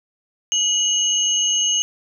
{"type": "tone pair together", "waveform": "sine", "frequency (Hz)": [2929, 6396], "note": ["F#7", "G8"], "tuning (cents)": [-18, 34], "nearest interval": "octave + major second", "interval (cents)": 1352, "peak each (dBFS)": -19, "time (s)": [0.52, 1.82], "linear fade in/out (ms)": 0, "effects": []}